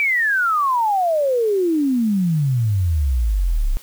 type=exponential sweep; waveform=sine; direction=down; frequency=2349 to 30.87 Hz; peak=-15 dBFS; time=0-3.77 s; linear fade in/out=0 ms; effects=white hiss -45 dBFS RMS until 3.82 s